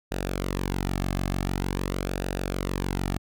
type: tone with flanger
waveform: sawtooth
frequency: 46.65 Hz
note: F#1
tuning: 15 cents sharp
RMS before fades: -29 dBFS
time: 0.11-3.18 s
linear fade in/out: 10 ms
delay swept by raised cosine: 0.92 to 2.12 ms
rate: 0.46 Hz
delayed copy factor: -0.6
effects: none